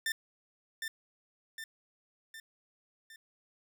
sawtooth tone with echo, 1791 Hz, A6, 30 cents sharp, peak -27 dBFS, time 0.06-0.12 s, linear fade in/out 2 ms, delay 760 ms, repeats 4, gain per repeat -5 dB, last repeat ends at 3.16 s, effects none

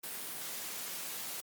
white noise, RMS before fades -41 dBFS, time 0.03-1.41 s, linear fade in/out 10 ms, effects high-pass 150 Hz 12 dB/octave + Opus 32 kbps

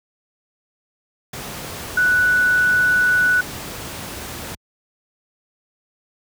sine tone in noise, 1480 Hz, F#6, in tune, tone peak -13 dBFS, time 1.97-3.41 s, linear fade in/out 5 ms, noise pink, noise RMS -31 dBFS, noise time 1.33-4.55 s, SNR +15 dB, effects high-pass 60 Hz 12 dB/octave

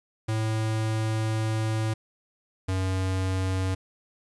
square tone pair in turn, 110 / 94.09 Hz, A2 / F#2, 0 / +30 cents, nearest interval minor third, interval 270 cents, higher first, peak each -25 dBFS, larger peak neither, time 0.28-1.94 / 2.68-3.75 s, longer first, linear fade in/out 10 ms, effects resampled to 24000 Hz + 10-bit

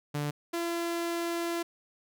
sawtooth tone pair in turn, 146.83 / 339.7 Hz, D3 / F4, 0 / -48 cents, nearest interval octave + minor third, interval 1452 cents, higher second, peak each -26 / -26 dBFS, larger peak neither, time 0.14-0.31 / 0.53-1.63 s, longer second, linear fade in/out 10 ms, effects none

